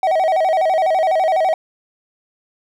triangle tone with vibrato, 694 Hz, F5, 11 cents flat, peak -11 dBFS, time 0.03-1.54 s, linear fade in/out 2 ms, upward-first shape square, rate 12 Hz, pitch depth 150 cents each way, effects none

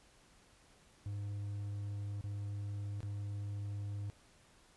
triangle tone with dropouts, 101.7 Hz, G#2, 36 cents flat, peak -36 dBFS, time 1.06-4.1 s, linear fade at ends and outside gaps 0 ms, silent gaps 2.211-2.24 / 3.005-3.03 s, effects pink hiss -65 dBFS RMS until 4.76 s + resampled to 24000 Hz

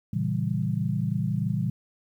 sine chord, A# diminished seventh, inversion none, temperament equal with one note detuned, 115.4 / 138.59 / 164.81 / 196 Hz, A#2 / C#3 / E3 / G3, -17 / 0 / 0 / 0 cents, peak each -29 / -30 / -29 / -30 dBFS, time 0.13-1.7 s, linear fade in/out 5 ms, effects 10-bit

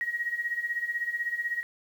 sine tone with tremolo, 1896 Hz, A#6, 29 cents sharp, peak -25 dBFS, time 0.01-1.63 s, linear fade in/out 0 ms, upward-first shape sine, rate 16 Hz, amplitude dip 75%, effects 9-bit

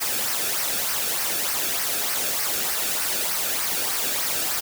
white noise with flanger, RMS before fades -25 dBFS, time 0-4.61 s, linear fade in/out 20 ms, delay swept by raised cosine 0.27 to 1.02 ms, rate 3.3 Hz, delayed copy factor -0.55, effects none

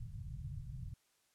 white low-pass noise, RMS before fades -45 dBFS, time 0-0.94 s, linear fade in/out 5 ms, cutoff 150 Hz, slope 48 dB/octave, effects white hiss -75 dBFS RMS until 1.34 s + low-pass 11000 Hz 12 dB/octave

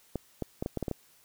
clicks, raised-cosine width 2 ms, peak -18 dBFS, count 8, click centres 0.157 / 0.423 / 0.625 / 0.661 / 0.773 / 0.827 / 0.882 / 0.913 s, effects white hiss -62 dBFS RMS until 1.24 s

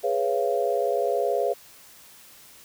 sine chord, C# dominant seventh, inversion second, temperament equal with one note detuned, 415.3 / 493.9 / 554.4 / 686.9 Hz, G#4 / B4 / C#5 / E#5, 0 / 0 / 0 / -29 cents, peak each -27 dBFS, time 0.03-1.54 s, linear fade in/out 20 ms, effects white hiss -50 dBFS RMS until 2.64 s

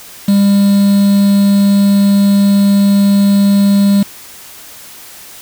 triangle tone with quantisation, 200 Hz, G3, 35 cents sharp, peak -4 dBFS, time 0.28-4.03 s, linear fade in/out 5 ms, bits 4, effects white hiss -34 dBFS RMS until 5.41 s

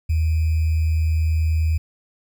sine tone with sample-and-hold, 79.7 Hz, D#2, 42 cents sharp, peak -16 dBFS, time 0.09-1.78 s, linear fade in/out 10 ms, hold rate 2450 Hz, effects none

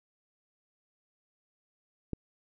click, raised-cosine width 3 ms, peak -20 dBFS, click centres 2.133 s, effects none

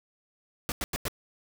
pink noise bursts, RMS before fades -31 dBFS, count 4, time 0.69-1.082 s, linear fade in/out 0 ms, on 29 ms, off 92 ms, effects none

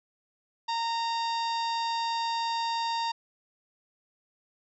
harmonic tone with a mistuned harmonic, 923 Hz, A#5, 17 cents flat, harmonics 1 / 2 / 3 / 4 / 5 / 6 / 7 / 8, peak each -28 / -42 / -42 / -38 / -39 / -46 / -53 / -54 dBFS, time 0.68-3.12 s, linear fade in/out 10 ms, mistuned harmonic 5, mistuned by +37 cents, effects none

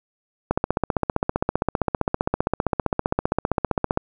click train, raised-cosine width 1 ms, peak -5 dBFS, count 54, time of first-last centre 0.51-3.974 s, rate 15.3 Hz, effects none

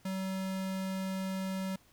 square tone, 190.1 Hz, F#3, 47 cents sharp, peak -34 dBFS, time 0.05-1.76 s, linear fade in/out 5 ms, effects pink hiss -64 dBFS RMS until 1.92 s

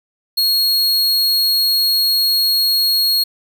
45% pulse tone, 4298 Hz, C8, 46 cents sharp, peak -12 dBFS, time 0.37-3.24 s, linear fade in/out 10 ms, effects none

